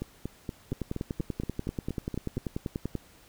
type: two click trains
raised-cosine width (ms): 3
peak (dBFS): -20 / -18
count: 11 / 24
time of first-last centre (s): 0.02-2.378 / 0.72-2.953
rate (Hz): 4.24 / 10.3
effects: pink hiss -57 dBFS RMS until 3.28 s